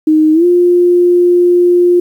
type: tone with pitch glide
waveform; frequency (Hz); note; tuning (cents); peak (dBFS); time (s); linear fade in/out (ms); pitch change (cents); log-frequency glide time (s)
sine; 310.9 to 353; D#4 to F4; -1 to +19; -5; 0.07-2; 5; +220; 0.33-0.45
effects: 7-bit